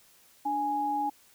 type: tone pair together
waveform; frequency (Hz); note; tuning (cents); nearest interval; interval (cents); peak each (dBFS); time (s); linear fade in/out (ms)
sine; 293.5 / 830.6; D4 / G#5; -1 / 0; octave + tritone; 1801; -35 / -27; 0.45-1.1; 10
effects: white hiss -60 dBFS RMS until 1.34 s